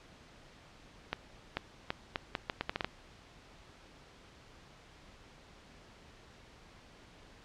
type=accelerating click train; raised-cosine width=0.3 ms; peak=-16 dBFS; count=11; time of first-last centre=1.13-2.845 s; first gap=440 ms; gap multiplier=0.76; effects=pink hiss -57 dBFS RMS until 7.44 s + low-pass 5000 Hz 12 dB/octave